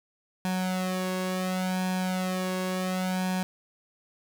sawtooth tone with flanger, 185 Hz, F#3, in tune, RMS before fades -29 dBFS, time 0.45-3.43 s, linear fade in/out 0 ms, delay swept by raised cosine 1.2 to 1.83 ms, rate 0.7 Hz, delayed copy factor +0.85, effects none

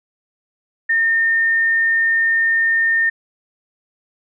sine tone, 1820 Hz, A#6, 42 cents flat, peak -13 dBFS, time 0.89-3.1 s, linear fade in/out 10 ms, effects none

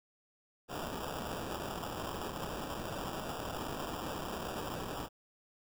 violet noise with sample-and-hold, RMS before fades -40 dBFS, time 0.68-5.09 s, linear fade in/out 50 ms, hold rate 2100 Hz, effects none

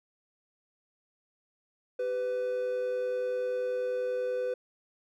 triangle tone pair together, 389.7 / 500 Hz, G4 / B4, -10 / +21 cents, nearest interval major third, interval 431 cents, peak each -37 / -27 dBFS, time 1.99-4.54 s, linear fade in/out 5 ms, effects none

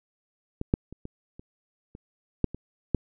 clicks, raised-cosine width 3 ms, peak -17 / -8 / -28 / -24 / -30 / -29 / -8 / -23 / -9 dBFS, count 9, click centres 0.614 / 0.739 / 0.926 / 1.054 / 1.395 / 1.951 / 2.443 / 2.546 / 2.947 s, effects none

